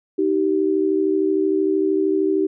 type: tone pair together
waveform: sine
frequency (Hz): 312.8 / 385.9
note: D#4 / G4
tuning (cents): +9 / -27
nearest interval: major third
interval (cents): 364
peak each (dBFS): -20 / -18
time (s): 0.18-2.47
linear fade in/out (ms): 10
effects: none